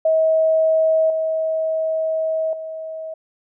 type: tone with level steps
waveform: sine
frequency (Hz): 639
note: D#5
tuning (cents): +46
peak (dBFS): -13 / -18 / -27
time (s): 0.05-3.14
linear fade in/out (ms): 5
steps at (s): 1.1 / 2.53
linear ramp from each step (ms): 2
effects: none